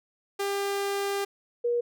sawtooth / sine tone pair in turn, 399 / 478.1 Hz, G4 / A#4, +31 / +44 cents, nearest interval minor third, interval 313 cents, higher second, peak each -23 dBFS, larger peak neither, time 0.39-1.25 / 1.64-1.81 s, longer first, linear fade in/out 10 ms, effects none

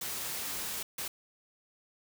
white noise bursts at uneven times, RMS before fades -37 dBFS, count 2, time 0.01-0.83 / 0.98-1.08 s, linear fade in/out 5 ms, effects none

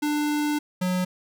square tone pair in turn, 296.9 / 182.48 Hz, D4 / F#3, +19 / -24 cents, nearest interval minor sixth, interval 843 cents, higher first, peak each -23 dBFS, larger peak neither, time 0.02-0.59 / 0.81-1.05 s, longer first, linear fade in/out 10 ms, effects none

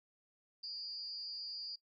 sine tone with amplitude modulation, 4743 Hz, D8, 16 cents sharp, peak -38 dBFS, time 0.63-1.76 s, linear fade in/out 10 ms, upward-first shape sine, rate 250 Hz, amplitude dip 85%, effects noise-tail reverb RT60 0.1 s tail -20 dB re dry

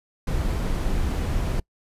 brown noise, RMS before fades -24 dBFS, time 0.27-1.6 s, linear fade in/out 5 ms, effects noise-tail reverb RT60 0.1 s tail -25 dB re dry + resampled to 32000 Hz

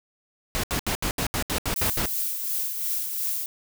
pink noise bursts, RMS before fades -26 dBFS, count 10, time 0.55-2.057 s, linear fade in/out 0 ms, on 85 ms, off 73 ms
violet noise with tremolo, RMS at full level -26 dBFS, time 1.76-3.46 s, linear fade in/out 2 ms, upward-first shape triangle, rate 2.8 Hz, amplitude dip 50%
effects none

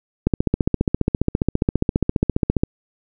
click train, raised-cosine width 3 ms, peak -3 dBFS, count 36, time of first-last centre 0.27-2.635 s, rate 14.8 Hz, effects none

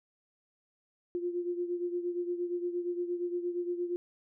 sine beating tone pair, 350 / 358.6 Hz, F4 / F4, +4 / +46 cents, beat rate 8.6 Hz, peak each -32 / -38 dBFS, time 1.15-3.96 s, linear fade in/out 0 ms, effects none

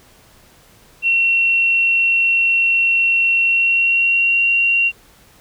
sine tone with pitch glide, 2724 to 2754 Hz, F7 to F7, -44 to -25 cents, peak -12 dBFS, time 1.02-4.92 s, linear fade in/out 50 ms, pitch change +19 cents, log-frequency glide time 3.41-4.42 s, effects pink hiss -49 dBFS RMS until 5.4 s

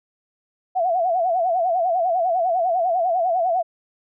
sine tone with vibrato, 704 Hz, F5, 14 cents sharp, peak -17 dBFS, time 0.75-3.63 s, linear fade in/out 20 ms, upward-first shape sine, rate 10 Hz, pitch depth 120 cents each way, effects none

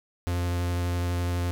45% pulse tone with vibrato, 87.8 Hz, F2, 10 cents sharp, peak -25 dBFS, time 0.27-1.51 s, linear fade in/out 0 ms, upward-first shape sine, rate 12 Hz, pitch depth 14 cents each way, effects none

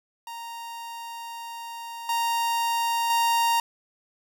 45% pulse tone with level steps, 930 Hz, A#5, 4 cents flat, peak -35 / -23 / -20 dBFS, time 0.27-3.6 s, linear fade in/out 2 ms, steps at 2.09 / 3.1 s, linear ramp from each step 2 ms, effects none

